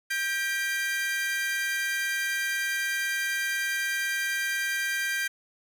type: tone cluster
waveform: 40% pulse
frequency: 1584 / 1931 / 2381 Hz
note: G6 / B6 / D7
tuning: +18 / -39 / +23 cents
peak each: -27 / -34 / -34 dBFS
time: 0.1-5.28 s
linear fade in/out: 10 ms
effects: none